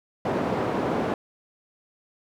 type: band-pass noise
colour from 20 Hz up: white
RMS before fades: -26 dBFS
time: 0.25-1.14 s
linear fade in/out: 2 ms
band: 140 to 640 Hz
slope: 12 dB/octave
effects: none